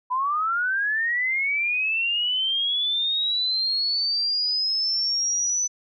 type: linear sweep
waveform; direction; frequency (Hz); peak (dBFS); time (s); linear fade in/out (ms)
sine; up; 984 to 6030; -21; 0.1-5.68; 20
effects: none